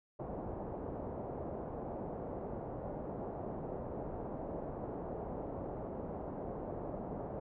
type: low-pass noise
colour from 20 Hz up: white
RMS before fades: -42 dBFS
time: 0.19-7.4 s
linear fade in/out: 10 ms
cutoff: 720 Hz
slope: 24 dB/octave
effects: none